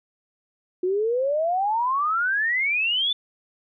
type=exponential sweep; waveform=sine; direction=up; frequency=355.6 to 3550 Hz; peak=-20 dBFS; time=0.83-3.13 s; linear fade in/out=5 ms; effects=none